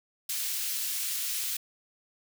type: high-pass noise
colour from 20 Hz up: white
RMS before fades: -32 dBFS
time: 0.29-1.57 s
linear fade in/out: 5 ms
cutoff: 2600 Hz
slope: 12 dB/octave
effects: none